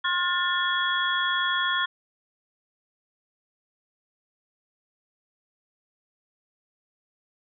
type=tone cluster; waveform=sine; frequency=1065 / 1426 / 1774 / 3343 Hz; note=C6 / F6 / A6 / G#7; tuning=+30 / +36 / +14 / +11 cents; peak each=-28 dBFS; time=0.04-1.86 s; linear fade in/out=10 ms; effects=none